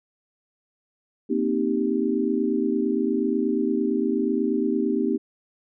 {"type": "chord", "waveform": "sine", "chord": "C minor seventh", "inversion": "third", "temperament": "equal", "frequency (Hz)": [233.1, 261.6, 311.1, 392], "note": ["Bb3", "C4", "Eb4", "G4"], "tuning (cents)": [0, 0, 0, 0], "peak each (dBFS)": -26, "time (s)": [1.29, 5.18], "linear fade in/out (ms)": 20, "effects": []}